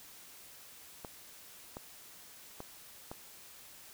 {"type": "clicks", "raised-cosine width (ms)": 1, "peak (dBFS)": -28, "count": 4, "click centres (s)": [1.048, 1.769, 2.604, 3.115], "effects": ["white hiss -54 dBFS RMS until 3.93 s"]}